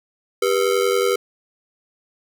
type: ring-modulated tone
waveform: square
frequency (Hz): 440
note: A4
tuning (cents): 0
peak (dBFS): -14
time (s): 0.42-1.16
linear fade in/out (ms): 5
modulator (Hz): 45.4
effects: none